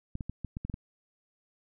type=clicks; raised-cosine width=5 ms; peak=-23 dBFS; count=8; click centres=0.154 / 0.208 / 0.296 / 0.447 / 0.569 / 0.65 / 0.698 / 0.741 s; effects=none